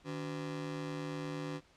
30% pulse ring-modulated tone, 220 Hz, A3, in tune, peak -32 dBFS, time 0.04-1.61 s, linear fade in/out 50 ms, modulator 65.7 Hz, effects pink hiss -65 dBFS RMS until 1.76 s + low-pass 6000 Hz 12 dB/octave

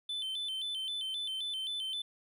triangle tone with vibrato, 3291 Hz, G#7, 16 cents flat, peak -33 dBFS, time 0.09-2.02 s, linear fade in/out 5 ms, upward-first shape square, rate 3.8 Hz, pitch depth 110 cents each way, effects none

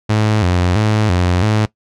sawtooth tone with vibrato, 98 Hz, G2, in tune, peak -8 dBFS, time 0.09-1.66 s, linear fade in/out 10 ms, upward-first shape square, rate 1.5 Hz, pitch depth 160 cents each way, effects noise-tail reverb RT60 0.1 s tail -19 dB re dry + low-pass 6000 Hz 12 dB/octave

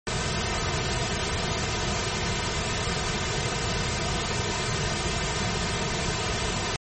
pink noise with comb filter, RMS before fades -27 dBFS, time 0.07-6.76 s, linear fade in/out 0 ms, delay 3.6 ms, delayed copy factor -0.75, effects MP3 32 kbps

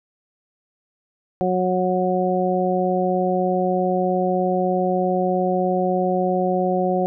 harmonic tone, 183.2 Hz, F#3, 17 cents flat, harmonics 1 / 2 / 3 / 4, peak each -23 / -23 / -23 / -23 dBFS, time 1.41-7.06 s, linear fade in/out 0 ms, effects none

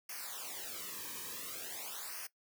white noise with flanger, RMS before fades -44 dBFS, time 0.09-2.27 s, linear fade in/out 5 ms, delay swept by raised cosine 0.26 to 1.46 ms, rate 0.47 Hz, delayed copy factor -1, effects noise-tail reverb RT60 0.1 s tail -18 dB re dry

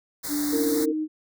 white band-stop noise, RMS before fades -32 dBFS, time 0.23-0.86 s, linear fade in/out 20 ms, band 2100 to 3700 Hz, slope 96 dB/octave
sine tone with pitch glide, 293.7 to 310.4 Hz, D4 to D#4, 0 to -4 cents, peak -24 dBFS, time 0.28-1.08 s, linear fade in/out 50 ms, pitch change +96 cents, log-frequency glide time 0.71-0.86 s
sine chord, A# diminished, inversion first, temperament equal with one note detuned, 277.2 / 329.6 / 456.8 Hz, C#4 / E4 / A#4, 0 / 0 / -35 cents, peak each -30 / -30 / -25 dBFS, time 0.52-0.93 s, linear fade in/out 20 ms
effects none

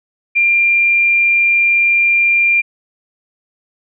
sine tone, 2387 Hz, D7, 28 cents sharp, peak -9 dBFS, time 0.35-2.62 s, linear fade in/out 20 ms, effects none

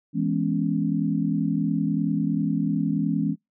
sine chord, C# minor seventh, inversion first, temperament equal, 164.81 / 207.7 / 246.9 / 277.2 Hz, E3 / G#3 / B3 / C#4, 0 / 0 / 0 / 0 cents, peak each -26 / -26 / -30 / -26 dBFS, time 0.13-3.36 s, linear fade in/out 50 ms, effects noise-tail reverb RT60 0.2 s tail -26 dB re dry

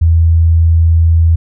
sine tone, 82.41 Hz, E2, in tune, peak -5 dBFS, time 0.01-1.36 s, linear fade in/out 10 ms, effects none

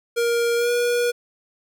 square tone with pitch glide, 470.1 to 481.4 Hz, A#4 to B4, +15 to -44 cents, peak -19 dBFS, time 0.16-1.12 s, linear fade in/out 20 ms, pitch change +41 cents, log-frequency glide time 0.56-0.7 s, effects none

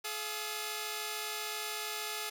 5% pulse tone cluster, 426.7 / 690 / 1227 Hz, G#4 / F5 / D#6, +47 / -21 / -25 cents, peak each -27 / -32 / -30 dBFS, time 0.04-2.3 s, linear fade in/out 10 ms, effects none

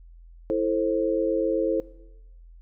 sine chord, A minor, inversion second, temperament just, 330 / 440 / 528 Hz, E4 / A4 / C5, +2 / 0 / +16 cents, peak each -26 dBFS, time 0.5-1.8 s, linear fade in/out 0 ms, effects noise-tail reverb RT60 0.9 s tail -19 dB re dry + added 42 Hz sine -45 dBFS peak until 2.61 s

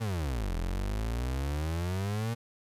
35% pulse exponential two-way sweep, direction down then up, 118.1 to 41.34 to 118.1 Hz, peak -28 dBFS, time 0-2.35 s, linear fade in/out 20 ms, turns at 0.55 s, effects resampled to 32000 Hz + 10-bit

